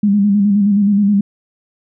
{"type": "tone with vibrato", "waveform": "sine", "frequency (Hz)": 202.9, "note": "G#3", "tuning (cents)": -40, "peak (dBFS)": -9, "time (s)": [0.03, 1.21], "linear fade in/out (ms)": 5, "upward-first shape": "square", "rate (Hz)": 9.5, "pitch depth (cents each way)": 44, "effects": []}